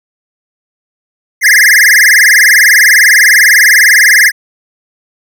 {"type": "tone with vibrato", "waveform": "square", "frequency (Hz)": 1864.7, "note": "A#6", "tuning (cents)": 0, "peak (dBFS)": -3, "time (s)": [1.41, 4.32], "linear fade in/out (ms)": 50, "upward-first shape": "sine", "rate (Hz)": 20, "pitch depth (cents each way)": 230, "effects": []}